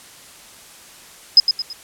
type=tone with echo; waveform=sine; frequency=5060 Hz; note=D#8; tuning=28 cents sharp; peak=-4 dBFS; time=1.37-1.4 s; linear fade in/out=2 ms; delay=110 ms; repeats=3; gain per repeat=-8 dB; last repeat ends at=1.73 s; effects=white hiss -43 dBFS RMS until 1.83 s + low-pass 11000 Hz 12 dB/octave